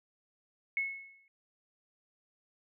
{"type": "tone with exponential decay", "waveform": "sine", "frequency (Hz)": 2190, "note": "C#7", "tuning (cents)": -22, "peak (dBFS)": -27, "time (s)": [0.77, 1.28], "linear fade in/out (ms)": 1, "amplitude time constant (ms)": 110, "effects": []}